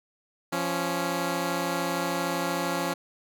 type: tone pair together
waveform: 10% pulse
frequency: 173.77 / 277.2 Hz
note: F3 / C#4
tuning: -8 / 0 cents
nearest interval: minor sixth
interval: 808 cents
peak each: -21 dBFS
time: 0.52-2.94 s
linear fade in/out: 10 ms
effects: none